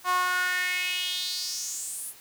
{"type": "tone with high-pass filter sweep", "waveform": "sawtooth", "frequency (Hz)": 363.1, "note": "F#4", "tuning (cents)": -33, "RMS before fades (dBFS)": -29, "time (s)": [0.04, 2.14], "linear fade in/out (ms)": 50, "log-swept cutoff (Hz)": [950, 11000], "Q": 4.4, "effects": ["white hiss -51 dBFS RMS until 2.2 s"]}